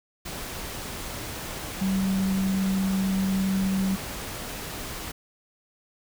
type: tone in noise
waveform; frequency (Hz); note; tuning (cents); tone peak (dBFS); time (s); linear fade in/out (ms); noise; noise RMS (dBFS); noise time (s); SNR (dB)
sine; 191.7; G3; -38; -22; 1.81-3.96; 10; pink; -35; 0.25-5.12; +10
effects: none